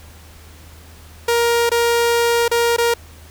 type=tone with dropouts; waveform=sawtooth; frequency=470 Hz; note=A#4; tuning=14 cents sharp; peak=-10 dBFS; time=1.28-2.94 s; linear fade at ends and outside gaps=5 ms; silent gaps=1.694-1.715 / 2.481-2.513 / 2.765-2.782 s; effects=added 79 Hz sine -41 dBFS peak until 3.3 s + pink hiss -45 dBFS RMS until 3.3 s